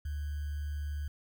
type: tone with sample-and-hold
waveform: sine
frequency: 73.42 Hz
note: D2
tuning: in tune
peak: -33 dBFS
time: 0.05-1.08 s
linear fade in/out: 5 ms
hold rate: 1575 Hz
effects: none